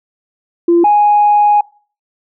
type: tone pair in turn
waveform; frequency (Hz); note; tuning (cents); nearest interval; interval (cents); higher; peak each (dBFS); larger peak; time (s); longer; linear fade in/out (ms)
sine; 342.6 / 830; F4 / G#5; -33 / -1; octave + minor third; 1532; second; -5; neither; 0.68-0.84 / 0.84-1.61; second; 5
effects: noise-tail reverb RT60 0.4 s tail -23 dB re dry + tanh soft clip ceiling -2 dBFS